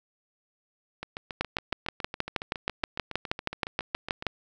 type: two click trains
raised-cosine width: 0.3 ms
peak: -10 / -19 dBFS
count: 19 / 24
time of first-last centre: 1.41-4.267 / 1.03-4.224 s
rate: 6.3 / 7.2 Hz
effects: none